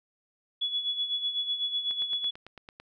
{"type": "tone with tremolo", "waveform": "sine", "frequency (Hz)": 3395, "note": "G#7", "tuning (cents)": 37, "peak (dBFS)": -25, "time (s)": [0.61, 2.31], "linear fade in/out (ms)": 10, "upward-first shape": "sine", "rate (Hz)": 8, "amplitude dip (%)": 65}
{"type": "click train", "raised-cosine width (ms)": 0.3, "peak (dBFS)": -29, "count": 9, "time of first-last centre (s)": [1.91, 2.8], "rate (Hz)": 8.99}
{"effects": []}